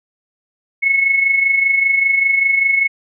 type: tone with amplitude modulation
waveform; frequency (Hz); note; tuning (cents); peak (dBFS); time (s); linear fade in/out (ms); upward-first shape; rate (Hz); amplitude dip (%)
sine; 2192; C#7; -20; -9; 0.82-2.88; 20; sine; 25.1; 55
effects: none